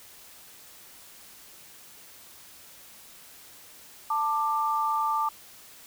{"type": "tone pair together", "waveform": "sine", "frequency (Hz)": [886.5, 1184], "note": ["A5", "D6"], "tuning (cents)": [13, 14], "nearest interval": "perfect fourth", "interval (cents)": 501, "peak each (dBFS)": [-27, -26], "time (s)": [4.1, 5.29], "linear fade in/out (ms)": 5, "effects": ["white hiss -50 dBFS RMS until 5.86 s"]}